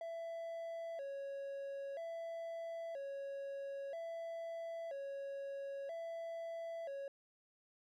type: tone with vibrato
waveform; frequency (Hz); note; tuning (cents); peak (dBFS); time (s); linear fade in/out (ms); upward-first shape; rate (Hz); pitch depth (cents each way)
triangle; 607; D#5; -43; -40; 0.01-7.08; 2; square; 0.51; 160
effects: none